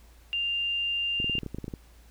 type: tone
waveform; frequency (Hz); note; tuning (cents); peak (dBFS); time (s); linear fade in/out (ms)
sine; 2794; F7; 0; -26; 0.33-1.39; 0
type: clicks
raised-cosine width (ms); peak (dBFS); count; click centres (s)
3; -22; 12; 1.201 / 1.244 / 1.297 / 1.353 / 1.383 / 1.433 / 1.463 / 1.546 / 1.585 / 1.643 / 1.681 / 1.738
effects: added 57 Hz sine -52 dBFS peak until 2.1 s + pink hiss -60 dBFS RMS until 2.1 s